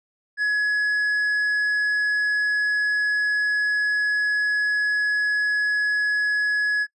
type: tone with hard clipping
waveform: sine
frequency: 1687 Hz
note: G#6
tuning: 27 cents sharp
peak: -20 dBFS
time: 0.37-6.87 s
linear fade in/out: 50 ms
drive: 3 dB
effects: noise-tail reverb RT60 0.1 s tail -25 dB re dry + resampled to 24000 Hz